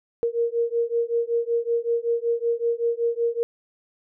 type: beating tone pair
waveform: sine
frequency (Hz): 465.1 / 470.4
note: A#4 / A#4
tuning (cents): -4 / +16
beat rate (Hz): 5.3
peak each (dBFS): -24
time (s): 0.23-3.43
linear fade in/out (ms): 0
effects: none